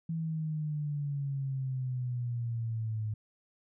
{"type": "exponential sweep", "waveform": "sine", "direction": "down", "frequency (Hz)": [164.81, 106.8], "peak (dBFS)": -31, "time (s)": [0.09, 3.14], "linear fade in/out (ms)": 5, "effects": []}